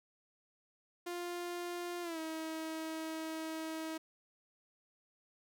sawtooth tone with pitch glide, 350.3 to 319.4 Hz, F4 to D#4, +5 to +45 cents, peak -35 dBFS, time 1.06-3.98 s, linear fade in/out 10 ms, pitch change -160 cents, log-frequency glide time 2.02-2.19 s, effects none

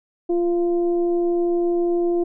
sine tone with frequency modulation, 346.8 Hz, F4, 12 cents flat, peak -17 dBFS, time 0.29-2.24 s, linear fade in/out 10 ms, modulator 343 Hz, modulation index 0.43, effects none

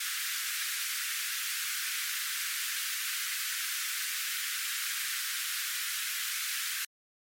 pink high-pass noise, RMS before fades -34 dBFS, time 0-6.85 s, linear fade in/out 5 ms, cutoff 1400 Hz, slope 48 dB/octave, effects MP3 64 kbps

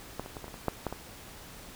clicks, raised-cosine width 1 ms, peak -19 / -28 / -25 / -27 / -29 / -29 / -13 / -17 / -22 dBFS, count 9, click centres 0.196 / 0.261 / 0.368 / 0.443 / 0.481 / 0.542 / 0.683 / 0.867 / 0.926 s, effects pink hiss -48 dBFS RMS until 1.75 s

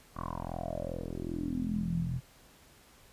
10% pulse tone with low-pass filter sweep, 42.56 Hz, F1, 44 cents flat, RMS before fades -35 dBFS, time 0.14-2.21 s, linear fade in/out 50 ms, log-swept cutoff 1200 to 130 Hz, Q 7.8, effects pink hiss -59 dBFS RMS until 3.12 s + resampled to 32000 Hz

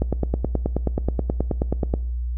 click train, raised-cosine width 2 ms, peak -8 dBFS, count 19, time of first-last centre 0.02-1.939 s, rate 9.38 Hz, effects noise-tail reverb RT60 0.7 s tail -21 dB re dry + added 60 Hz sine -23 dBFS peak until 2.37 s

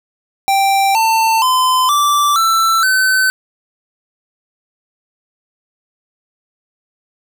square tone with pitch steps, 784 / 895.4 / 1022.6 / 1167.9 / 1333.8 / 1523.4 Hz, G5 / A5 / C6 / D6 / E6 / G6, 0 / +30 / -40 / -10 / +20 / -50 cents, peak -11 dBFS, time 0.48-3.3 s, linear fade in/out 0 ms, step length 470 ms, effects none

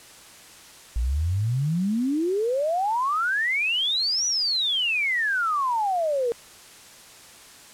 sine exponential two-way sweep, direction up then down, 55 to 5960 to 457.2 Hz, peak -21 dBFS, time 0.96-6.32 s, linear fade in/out 0 ms, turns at 4.26 s, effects white hiss -47 dBFS RMS until 7.73 s + low-pass 10000 Hz 12 dB/octave

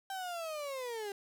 35% pulse linear sweep, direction down, 784 to 392.1 Hz, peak -36 dBFS, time 0.1-1.12 s, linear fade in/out 2 ms, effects none

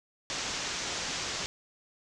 white low-pass noise, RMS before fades -35 dBFS, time 0.3-1.46 s, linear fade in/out 0 ms, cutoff 7000 Hz, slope 48 dB/octave, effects none

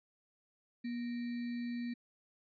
sine tone with sample-and-hold, 240 Hz, B3, 49 cents flat, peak -36 dBFS, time 0.84-1.94 s, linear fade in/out 10 ms, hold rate 2100 Hz, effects resampled to 11025 Hz

